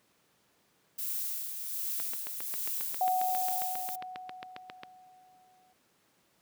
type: noise with tremolo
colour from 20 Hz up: violet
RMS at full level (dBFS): -34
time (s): 0.98-3.96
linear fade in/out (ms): 10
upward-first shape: sine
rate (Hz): 1.3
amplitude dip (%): 45
type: click train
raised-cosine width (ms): 0.3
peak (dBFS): -24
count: 22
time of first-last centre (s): 2-4.834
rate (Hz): 7.41
type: tone with exponential decay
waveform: sine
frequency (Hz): 740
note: F#5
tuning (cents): 0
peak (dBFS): -24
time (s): 3.01-5.73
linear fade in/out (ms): 2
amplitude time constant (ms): 590
effects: pink hiss -69 dBFS RMS until 6.41 s + high-pass 150 Hz 12 dB/octave